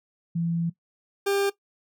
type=tone pair in turn; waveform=sine / 40% pulse; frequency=168.2 / 398.4 Hz; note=E3 / G4; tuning=+35 / +28 cents; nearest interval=octave + minor third; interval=1493 cents; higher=second; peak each=-23 / -21 dBFS; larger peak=second; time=0.35-0.7 / 1.26-1.5 s; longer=first; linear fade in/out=10 ms; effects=noise-tail reverb RT60 0.1 s tail -17 dB re dry